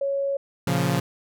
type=tone; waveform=sine; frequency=554.4 Hz; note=C#5; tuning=in tune; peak=-22 dBFS; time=0.01-0.37 s; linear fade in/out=5 ms
type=chord; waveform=sawtooth; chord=Bb minor; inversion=none; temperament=equal; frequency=116.54 / 138.59 / 174.61 Hz; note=Bb2 / Db3 / F3; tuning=0 / 0 / 0 cents; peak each=-24 / -20 / -20 dBFS; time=0.67-1 s; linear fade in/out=5 ms
effects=none